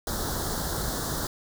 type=band-stop noise; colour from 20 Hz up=pink; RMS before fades=-30 dBFS; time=0.07-1.27 s; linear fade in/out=2 ms; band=1700 to 3600 Hz; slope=48 dB/octave; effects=none